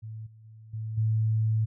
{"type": "tone with level steps", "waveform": "sine", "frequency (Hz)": 110, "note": "A2", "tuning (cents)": 0, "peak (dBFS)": [-36, -49, -46, -31, -22], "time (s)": [0.02, 1.66], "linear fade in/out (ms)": 20, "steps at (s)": [0.26, 0.44, 0.73, 0.97], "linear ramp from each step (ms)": 10, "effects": []}